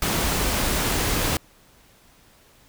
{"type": "noise", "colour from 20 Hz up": "pink", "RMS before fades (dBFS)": -23, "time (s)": [0.02, 1.37], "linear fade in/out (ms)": 2, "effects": ["pink hiss -55 dBFS RMS until 2.68 s"]}